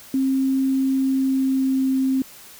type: tone with pitch glide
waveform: sine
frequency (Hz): 266.7 to 264.4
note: C4 to C4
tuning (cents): +33 to +18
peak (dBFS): -17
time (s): 0.14-2.22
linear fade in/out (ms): 2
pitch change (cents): -15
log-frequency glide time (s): 0.98-2
effects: white hiss -44 dBFS RMS until 2.59 s